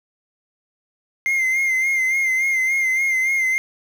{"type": "tone with vibrato", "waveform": "triangle", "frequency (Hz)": 2100, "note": "C7", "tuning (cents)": 6, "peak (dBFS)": -15, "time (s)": [1.26, 3.58], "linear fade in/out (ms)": 0, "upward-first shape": "sine", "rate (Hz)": 3.5, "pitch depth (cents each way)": 44, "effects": ["7-bit"]}